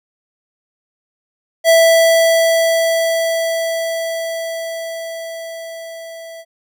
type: tone with level ramp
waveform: square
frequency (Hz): 659.3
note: E5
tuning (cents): 0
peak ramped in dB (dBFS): -7 to -32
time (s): 1.64-6.45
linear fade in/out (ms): 50
effects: none